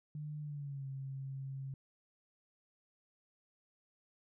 sine tone with pitch glide, 150 to 135.19 Hz, D3 to C#3, +37 to -43 cents, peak -40 dBFS, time 0.15-1.74 s, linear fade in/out 2 ms, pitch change -180 cents, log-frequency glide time 0.41-0.87 s, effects none

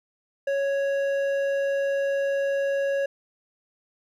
sine tone with hard clipping, 554.4 Hz, C#5, in tune, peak -24 dBFS, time 0.47-3.06 s, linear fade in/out 5 ms, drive 8 dB, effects none

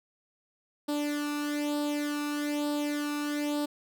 sawtooth tone with flanger, 293.6 Hz, D4, in tune, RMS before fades -31 dBFS, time 0.88-3.66 s, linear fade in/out 10 ms, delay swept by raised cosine 0.23 to 0.78 ms, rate 1.1 Hz, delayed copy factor +0.7, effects none

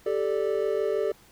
triangle chord, G suspended second, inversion none, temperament equal with one note detuned, 392 / 438.2 / 587.3 Hz, G4 / A4 / D5, 0 / -7 / 0 cents, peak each -26 / -25 / -28 dBFS, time 0.06-1.12 s, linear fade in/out 5 ms, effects pink hiss -56 dBFS RMS until 1.31 s

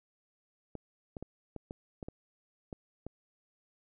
clicks, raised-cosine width 2 ms, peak -27 dBFS, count 9, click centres 0.753 / 1.168 / 1.226 / 1.563 / 1.709 / 2.028 / 2.085 / 2.728 / 3.066 s, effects none

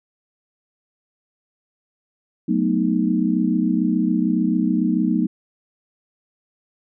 sine chord, B dominant seventh, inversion second, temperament equal, 185 / 220 / 246.9 / 311.1 Hz, F#3 / A3 / B3 / D#4, 0 / 0 / 0 / 0 cents, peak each -22 dBFS, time 2.48-5.27 s, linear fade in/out 10 ms, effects none

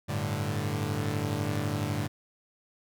sawtooth chord, G suspended second, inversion none, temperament equal, 98 / 110 / 146.83 Hz, G2 / A2 / D3, 0 / 0 / 0 cents, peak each -29 dBFS, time 0.08-2.08 s, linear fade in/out 20 ms, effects none

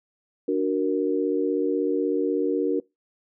sine chord, D augmented, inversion none, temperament equal, 293.7 / 370 / 466.2 Hz, D4 / F#4 / A#4, 0 / 0 / 0 cents, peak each -25 dBFS, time 0.48-2.8 s, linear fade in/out 5 ms, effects noise-tail reverb RT60 0.2 s tail -23 dB re dry

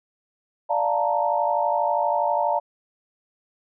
sine chord, Bb major seventh, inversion first, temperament equal, 587.3 / 698.5 / 880 / 932.3 Hz, D5 / F5 / A5 / Bb5, 0 / 0 / 0 / 0 cents, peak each -25 dBFS, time 0.69-2.6 s, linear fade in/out 20 ms, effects none

